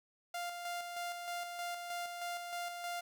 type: tone with tremolo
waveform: sawtooth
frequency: 698.5 Hz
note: F5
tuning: in tune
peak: -34 dBFS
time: 0.34-3.01 s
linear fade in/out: 5 ms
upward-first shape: square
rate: 3.2 Hz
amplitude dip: 40%
effects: none